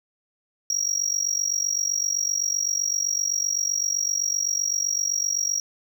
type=tone with amplitude modulation; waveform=triangle; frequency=5660 Hz; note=F8; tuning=22 cents sharp; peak=-17 dBFS; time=0.7-5.6 s; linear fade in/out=2 ms; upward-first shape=sine; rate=47.8 Hz; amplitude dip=90%; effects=none